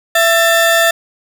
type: tone pair together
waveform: 35% pulse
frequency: 668 / 1783.3 Hz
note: E5 / A6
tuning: +23 / +23 cents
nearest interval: octave + perfect fourth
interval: 1700 cents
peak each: -10 dBFS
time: 0.15-0.91 s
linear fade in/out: 5 ms
effects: none